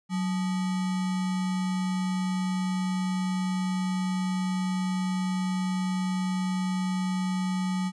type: tone with sample-and-hold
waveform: sine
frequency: 185 Hz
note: F#3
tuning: in tune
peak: -25 dBFS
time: 0.09-7.92 s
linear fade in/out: 50 ms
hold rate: 1050 Hz
effects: resampled to 22050 Hz